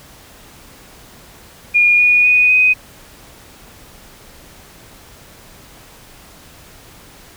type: tone with pitch steps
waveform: sine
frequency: 2430 / 2454 / 2478 / 2503 Hz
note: D#7 / D#7 / D#7 / D#7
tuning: -42 / -25 / -8 / +10 cents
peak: -8 dBFS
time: 1.74-2.74 s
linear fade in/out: 20 ms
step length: 250 ms
effects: pink hiss -42 dBFS RMS until 7.36 s